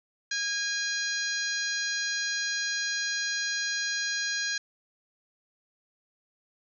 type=harmonic tone; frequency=820 Hz; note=G#5; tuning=22 cents flat; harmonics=2 / 3 / 4 / 5 / 6 / 7 / 8; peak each=-31 / -41 / -41 / -34 / -38 / -39 / -36 dBFS; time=0.31-4.58 s; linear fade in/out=5 ms; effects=none